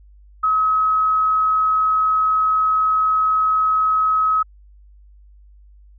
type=tone; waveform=sine; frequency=1278 Hz; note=D#6; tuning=46 cents sharp; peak=-14 dBFS; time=0.43-4.43 s; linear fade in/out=10 ms; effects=added 50 Hz sine -44 dBFS peak until 5.98 s